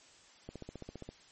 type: click train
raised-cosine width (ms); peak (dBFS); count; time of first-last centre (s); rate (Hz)
2; -30; 10; 0.49-1.09; 15
effects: white hiss -60 dBFS RMS until 1.31 s + MP3 32 kbps